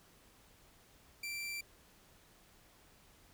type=tone; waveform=sawtooth; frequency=2349 Hz; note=D7; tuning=in tune; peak=-36 dBFS; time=1.23-1.61 s; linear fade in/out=5 ms; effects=pink hiss -64 dBFS RMS until 3.33 s